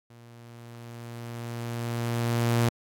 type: tone with level ramp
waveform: sawtooth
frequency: 117.8 Hz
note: A#2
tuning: 19 cents sharp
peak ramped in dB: -45 to -16 dBFS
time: 0.1-2.69 s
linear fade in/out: 5 ms
effects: AAC 64 kbps